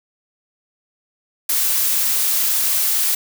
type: noise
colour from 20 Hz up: blue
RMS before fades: -18 dBFS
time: 1.49-3.15 s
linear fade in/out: 5 ms
effects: none